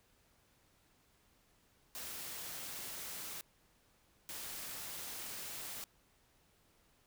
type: noise bursts at uneven times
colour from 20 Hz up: white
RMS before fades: -45 dBFS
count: 2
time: 1.95-3.41 / 4.29-5.84 s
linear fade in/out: 0 ms
effects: pink hiss -71 dBFS RMS until 7.06 s